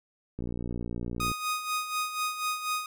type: click train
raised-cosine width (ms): 3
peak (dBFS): -22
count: 56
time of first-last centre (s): 0.39-1.316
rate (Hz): 59.4
type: tone with tremolo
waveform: sawtooth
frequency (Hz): 1244.5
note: D#6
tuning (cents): 0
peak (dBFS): -23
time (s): 1.2-2.86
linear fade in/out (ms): 2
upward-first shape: sine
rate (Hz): 4.1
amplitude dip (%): 65
effects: none